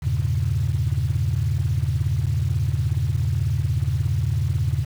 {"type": "chord", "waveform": "sine", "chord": "E diminished seventh", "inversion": "none", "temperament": "equal with one note detuned", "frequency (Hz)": [82.41, 100, 116.54, 138.59], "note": ["E2", "G2", "Bb2", "Db3"], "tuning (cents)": [0, 35, 0, 0], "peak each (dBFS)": -24, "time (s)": [0.02, 4.85], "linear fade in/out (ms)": 20, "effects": ["tanh soft clip ceiling -12 dBFS", "7-bit"]}